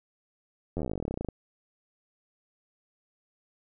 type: slowing click train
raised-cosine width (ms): 2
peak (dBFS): -19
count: 24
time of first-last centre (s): 0.77-1.287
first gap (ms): 11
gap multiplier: 1.06
effects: none